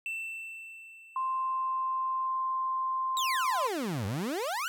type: tone with exponential decay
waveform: triangle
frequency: 2674 Hz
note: E7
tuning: 24 cents sharp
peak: -30 dBFS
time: 0.06-2.27 s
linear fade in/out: 1 ms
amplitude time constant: 480 ms
type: tone with pitch glide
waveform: sine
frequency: 1046.5 to 1027.3 Hz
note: C6 to C6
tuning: 0 to -32 cents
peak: -28 dBFS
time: 1.16-3.67 s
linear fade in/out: 2 ms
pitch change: -32 cents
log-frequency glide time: 3.34-3.5 s
type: exponential two-way sweep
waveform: 30% pulse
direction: down then up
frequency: 3953 to 92.5 to 1538 Hz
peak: -28 dBFS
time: 3.17-4.68 s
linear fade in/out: 0 ms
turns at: 4.06 s
effects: none